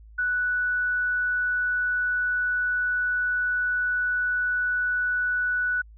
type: tone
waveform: sine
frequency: 1480 Hz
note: F#6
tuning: in tune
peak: -22 dBFS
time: 0.18-5.82 s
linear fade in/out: 10 ms
effects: added 54 Hz sine -45 dBFS peak until 5.97 s